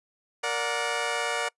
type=chord; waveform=15% pulse; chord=Bb augmented; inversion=none; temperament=just; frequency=466.2 / 582.7 / 728.4 Hz; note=Bb4 / D5 / F#5; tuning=0 / -14 / -27 cents; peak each=-25 dBFS; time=0.43-1.49 s; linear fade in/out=10 ms; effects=noise-tail reverb RT60 0.1 s tail -24 dB re dry + resampled to 24000 Hz